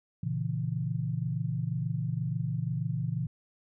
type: chord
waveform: sine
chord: A# diminished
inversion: none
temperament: equal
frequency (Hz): 116.54 / 138.59 / 164.81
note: A#2 / C#3 / E3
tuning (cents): 0 / 0 / 0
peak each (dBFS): -33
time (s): 0.23-3.27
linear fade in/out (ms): 5
effects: none